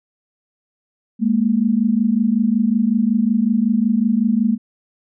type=tone pair together; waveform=sine; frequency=207.7 / 233.1 Hz; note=G#3 / A#3; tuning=0 / 0 cents; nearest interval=major second; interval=200 cents; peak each=-17 / -16 dBFS; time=1.19-4.58 s; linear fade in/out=50 ms; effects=none